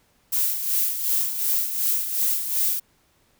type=noise with tremolo; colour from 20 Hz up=violet; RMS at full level=-21 dBFS; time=0.32-2.8 s; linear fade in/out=10 ms; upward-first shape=sine; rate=2.7 Hz; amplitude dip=60%; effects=pink hiss -63 dBFS RMS until 3.39 s